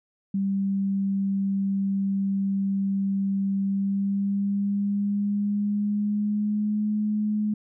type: tone with pitch glide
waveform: sine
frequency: 196 to 211.3 Hz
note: G3 to G#3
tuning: 0 to +30 cents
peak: -22 dBFS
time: 0.34-7.54 s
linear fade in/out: 5 ms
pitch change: +130 cents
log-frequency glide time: 3.63-6.89 s
effects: none